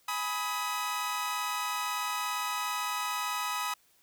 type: chord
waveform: sawtooth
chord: G# minor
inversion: none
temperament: equal with one note detuned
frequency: 830.6 / 987.8 / 1264.8 Hz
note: G#5 / B5 / D#6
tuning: 0 / 0 / +28 cents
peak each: -36 / -31 / -30 dBFS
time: 0.08-3.74 s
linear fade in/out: 5 ms
effects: white hiss -66 dBFS RMS until 4.02 s